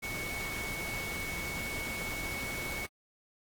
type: tone in noise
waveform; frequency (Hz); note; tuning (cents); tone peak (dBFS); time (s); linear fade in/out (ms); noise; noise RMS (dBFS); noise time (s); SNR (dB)
sine; 2217; C#7; 0; -37; 0.02-2.87; 20; pink; -40; 0.02-2.87; 0
effects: AAC 64 kbps